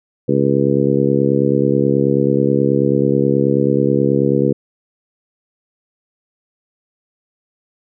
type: harmonic tone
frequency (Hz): 69.3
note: C#2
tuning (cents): 0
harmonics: 2 / 3 / 4 / 5 / 6 / 7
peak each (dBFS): -19 / -19 / -19 / -19 / -19 / -19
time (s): 0.28-4.53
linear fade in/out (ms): 10
effects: none